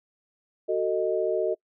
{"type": "chord", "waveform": "sine", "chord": "D# diminished", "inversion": "first", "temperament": "just", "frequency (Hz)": [373.4, 448, 622.3], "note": ["F#4", "A4", "D#5"], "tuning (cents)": [16, 31, 0], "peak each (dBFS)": -27, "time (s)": [0.68, 1.55], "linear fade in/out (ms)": 20, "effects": ["noise-tail reverb RT60 0.1 s tail -25 dB re dry"]}